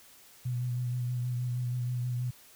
sine tone with vibrato, 123.47 Hz, B2, in tune, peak -29 dBFS, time 0.45-2.31 s, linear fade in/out 10 ms, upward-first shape sine, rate 6.3 Hz, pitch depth 25 cents each way, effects white hiss -56 dBFS RMS until 2.55 s

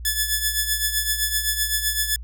5% pulse tone with tremolo, 1727 Hz, A6, 33 cents flat, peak -7 dBFS, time 0.05-2.16 s, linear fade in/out 2 ms, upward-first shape triangle, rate 7.8 Hz, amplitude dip 70%, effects added 59 Hz sine -32 dBFS peak until 2.23 s

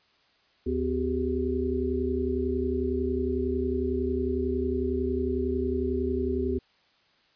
sine tone cluster, 74.7 / 252.9 / 378.4 / 409.4 Hz, D2 / B3 / F#4 / G#4, +30 / +41 / +39 / -25 cents, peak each -31 / -30 / -29 / -33 dBFS, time 0.66-6.59 s, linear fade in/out 10 ms, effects white hiss -64 dBFS RMS until 7.35 s + resampled to 11025 Hz

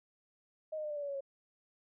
sine tone with pitch steps, 625 / 613.6 / 602.3 / 591.3 / 580.5 / 569.8 / 559.4 / 549.1 Hz, D#5 / D#5 / D5 / D5 / D5 / C#5 / C#5 / C#5, +8 / -24 / +44 / +12 / -20 / +48 / +16 / -17 cents, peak -36 dBFS, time 0.72-1.208 s, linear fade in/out 10 ms, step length 61 ms, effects none

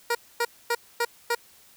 15% pulse tone bursts, 472.5 Hz, A#4, 23 cents sharp, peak -16 dBFS, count 5, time 0.1-1.35 s, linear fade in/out 5 ms, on 50 ms, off 250 ms, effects white hiss -55 dBFS RMS until 1.76 s

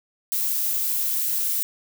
violet noise, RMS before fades -24 dBFS, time 0.32-1.63 s, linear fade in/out 0 ms, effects none

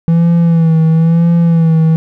triangle tone with vibrato, 165.1 Hz, E3, 3 cents sharp, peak -4 dBFS, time 0.08-1.96 s, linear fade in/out 0 ms, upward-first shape sine, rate 1 Hz, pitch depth 49 cents each way, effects none

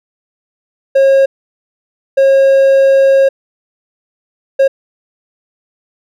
triangle tone bursts at uneven times, 542 Hz, C#5, 39 cents flat, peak -3 dBFS, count 3, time 0.95-1.26 / 2.17-3.29 / 4.59-4.68 s, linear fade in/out 10 ms, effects none

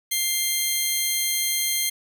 10% pulse tone pair together, 2093 / 3216 Hz, C7 / G7, 0 / +44 cents, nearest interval perfect fifth, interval 744 cents, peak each -16 dBFS, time 0.11-1.9 s, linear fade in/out 10 ms, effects none

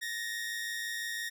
sawtooth tone pair together, 1760 / 1865.9 Hz, A6 / A#6, 0 / +1 cents, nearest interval minor second, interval 101 cents, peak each -38 / -32 dBFS, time 0.01-1.3 s, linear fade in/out 20 ms, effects none

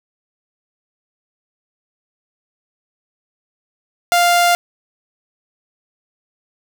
sawtooth tone, 698.5 Hz, F5, in tune, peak -7 dBFS, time 4.12-4.55 s, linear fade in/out 0 ms, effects none

